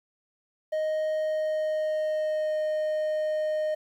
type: tone with pitch glide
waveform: triangle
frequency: 622.3 to 616.6 Hz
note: D#5 to D#5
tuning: 0 to -16 cents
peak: -23 dBFS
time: 0.72-3.75 s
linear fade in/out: 10 ms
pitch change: -16 cents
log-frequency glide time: 1.13-2.58 s
effects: 10-bit